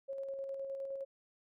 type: tone with tremolo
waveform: sine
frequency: 545 Hz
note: C#5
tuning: 29 cents flat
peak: -37 dBFS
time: 0.08-1.05 s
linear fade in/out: 20 ms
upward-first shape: square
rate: 9.7 Hz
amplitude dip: 30%
effects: none